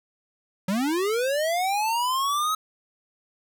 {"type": "linear sweep", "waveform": "square", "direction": "up", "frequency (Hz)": [179.4, 1284], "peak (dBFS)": -23, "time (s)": [0.68, 2.55], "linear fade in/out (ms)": 5, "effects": []}